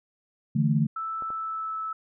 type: chord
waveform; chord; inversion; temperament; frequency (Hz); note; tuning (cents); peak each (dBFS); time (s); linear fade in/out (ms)
sine; D suspended second; none; just; 146.83 / 165.19 / 220.2; D3 / E3 / A3; 0 / +4 / +2; -23 / -26 / -25; 0.55-0.87; 10
type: tone with pitch glide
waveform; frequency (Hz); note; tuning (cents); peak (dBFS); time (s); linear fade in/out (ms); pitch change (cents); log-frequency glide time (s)
sine; 1318.5 to 1307.1; E6 to E6; 0 to -15; -29; 0.96-1.93; 5; -15; 1.3-1.77
type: clicks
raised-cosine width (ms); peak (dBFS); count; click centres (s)
1; -29; 2; 1.223 / 1.304
effects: none